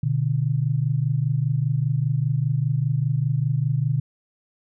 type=tone pair together; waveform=sine; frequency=122.88 / 147.9 Hz; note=B2 / D3; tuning=-8 / +13 cents; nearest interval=minor third; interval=321 cents; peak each=-22 dBFS; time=0.03-4 s; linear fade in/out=5 ms; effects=none